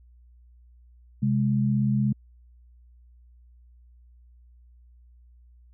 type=tone pair together; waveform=sine; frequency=130.81 / 207.5 Hz; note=C3 / G#3; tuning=0 / -1 cents; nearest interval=minor sixth; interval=799 cents; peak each=-23 / -23 dBFS; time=1.22-2.13 s; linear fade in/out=10 ms; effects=added 60 Hz sine -51 dBFS peak until 5.73 s